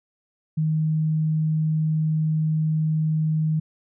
sine tone, 156.5 Hz, D#3, 10 cents sharp, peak -19 dBFS, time 0.57-3.6 s, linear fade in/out 10 ms, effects none

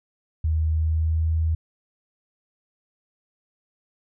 sine tone with pitch glide, 79 to 80.43 Hz, D#2 to E2, +27 to -42 cents, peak -19 dBFS, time 0.44-1.55 s, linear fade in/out 5 ms, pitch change +31 cents, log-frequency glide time 0.71-1.29 s, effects none

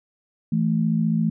sine tone pair together, 165.2 / 220 Hz, E3 / A3, +4 / 0 cents, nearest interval perfect fourth, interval 496 cents, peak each -21 dBFS, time 0.52-1.3 s, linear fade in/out 5 ms, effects none

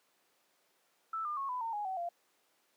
sine tone with pitch steps, 1318.5 / 1202.1 / 1096 / 999.2 / 911 / 830.6 / 757.3 / 690.4 Hz, E6 / D6 / C#6 / B5 / A#5 / G#5 / F#5 / F5, 0 / +40 / -20 / +20 / -40 / 0 / +40 / -20 cents, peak -34 dBFS, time 1.13-2.09 s, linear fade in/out 5 ms, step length 120 ms, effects pink hiss -72 dBFS RMS until 2.76 s + high-pass 400 Hz 12 dB/octave

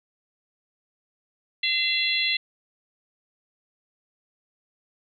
harmonic tone with a mistuned harmonic, 679 Hz, F5, 49 cents flat, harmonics 3 / 4 / 5 / 6, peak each -27 / -27 / -27 / -27 dBFS, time 1.63-2.37 s, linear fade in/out 5 ms, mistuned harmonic 3, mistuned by +16 cents, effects none

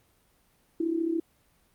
sine tone with amplitude modulation, 330.2 Hz, E4, 3 cents sharp, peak -22 dBFS, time 0.8-1.2 s, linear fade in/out 5 ms, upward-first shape sine, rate 33.9 Hz, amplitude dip 70%, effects pink hiss -66 dBFS RMS until 1.74 s + Opus 32 kbps

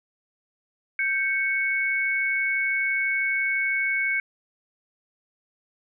sine tone pair together, 1567.7 / 2217 Hz, G6 / C#7, 0 / 0 cents, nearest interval tritone, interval 600 cents, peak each -27 / -23 dBFS, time 0.99-4.2 s, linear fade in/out 2 ms, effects none

